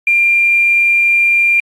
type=tone with quantisation; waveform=sine; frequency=2387 Hz; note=D7; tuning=28 cents sharp; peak=-8 dBFS; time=0.07-1.6 s; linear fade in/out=2 ms; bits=6; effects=AAC 32 kbps